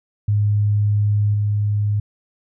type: tone with level steps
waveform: sine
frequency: 103.83 Hz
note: G#2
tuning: in tune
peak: -14 / -16 dBFS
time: 0.28-2 s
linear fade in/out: 5 ms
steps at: 1.34 s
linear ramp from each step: 2 ms
effects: none